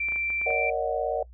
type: tone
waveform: sine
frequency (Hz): 2349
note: D7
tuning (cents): 0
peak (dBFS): -26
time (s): 0-0.7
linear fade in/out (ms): 5
type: clicks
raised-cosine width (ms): 0.5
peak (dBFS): -27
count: 6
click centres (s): 0.086 / 0.122 / 0.16 / 0.303 / 0.415 / 0.505
type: chord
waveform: sine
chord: D# minor seventh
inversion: second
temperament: equal with one note detuned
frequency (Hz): 466.2 / 564.7 / 622.3 / 740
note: A#4 / C#5 / D#5 / F#5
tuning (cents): 0 / +32 / 0 / 0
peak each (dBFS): -30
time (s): 0.46-1.23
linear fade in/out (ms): 5
effects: noise-tail reverb RT60 0.1 s tail -22 dB re dry + added 60 Hz sine -45 dBFS peak until 1.33 s